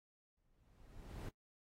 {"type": "noise with exponential growth", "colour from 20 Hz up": "brown", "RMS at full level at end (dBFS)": -42, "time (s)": [0.37, 1.29], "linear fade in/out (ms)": 5, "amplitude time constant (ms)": 200, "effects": ["noise-tail reverb RT60 0.1 s tail -20 dB re dry", "AAC 48 kbps"]}